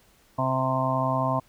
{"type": "harmonic tone", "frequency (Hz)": 130.81, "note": "C3", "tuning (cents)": 0, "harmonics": [1, 2, 4, 5, 6, 7, 8], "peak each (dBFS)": [-28, -31, -37, -28, -36, -30, -28], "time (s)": [0.38, 1.4], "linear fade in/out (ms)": 10, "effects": ["pink hiss -60 dBFS RMS until 1.48 s"]}